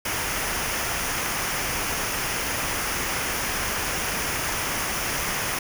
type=noise with comb filter; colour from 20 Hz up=pink; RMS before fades=-27 dBFS; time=0.05-5.59 s; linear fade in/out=5 ms; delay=0.25 ms; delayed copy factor=-0.55; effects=none